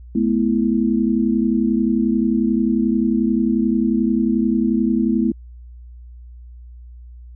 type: chord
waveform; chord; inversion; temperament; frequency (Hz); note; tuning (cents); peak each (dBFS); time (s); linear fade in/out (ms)
sine; A suspended second; none; equal with one note detuned; 215.6 / 246.9 / 329.6; A3 / B3 / E4; -35 / 0 / 0; -18 / -19 / -21; 0.15-5.32; 5
effects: added 60 Hz sine -36 dBFS peak until 7.35 s